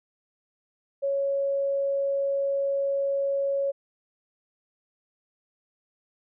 sine tone, 554.4 Hz, C#5, in tune, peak -23 dBFS, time 1.02-3.72 s, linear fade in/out 20 ms, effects none

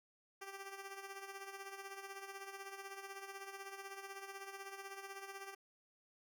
10% pulse tone with tremolo, 392 Hz, G4, in tune, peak -37 dBFS, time 0.41-5.55 s, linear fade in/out 10 ms, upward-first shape sine, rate 16 Hz, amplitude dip 60%, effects none

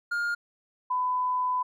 triangle / sine tone pair in turn, 1414 / 1002.4 Hz, F6 / B5, +21 / +25 cents, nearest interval tritone, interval 596 cents, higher first, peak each -24 dBFS, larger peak neither, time 0.11-0.35 / 0.9-1.63 s, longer second, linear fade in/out 10 ms, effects none

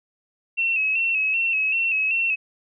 sine tone with vibrato, 2637 Hz, E7, in tune, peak -19 dBFS, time 0.57-2.36 s, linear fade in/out 20 ms, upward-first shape square, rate 2.6 Hz, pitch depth 47 cents each way, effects none

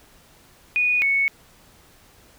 sine tone pair in turn, 2468 / 2213 Hz, D#7 / C#7, -15 / -3 cents, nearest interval major second, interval 188 cents, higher first, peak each -17 / -17 dBFS, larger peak neither, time 0.76-1.02 / 1.02-1.28 s, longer neither, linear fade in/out 0 ms, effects pink hiss -53 dBFS RMS until 2.38 s

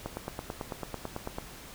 click train, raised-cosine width 1 ms, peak -20 dBFS, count 13, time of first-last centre 0.06-1.385 s, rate 9.06 Hz, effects pink hiss -47 dBFS RMS until 1.74 s

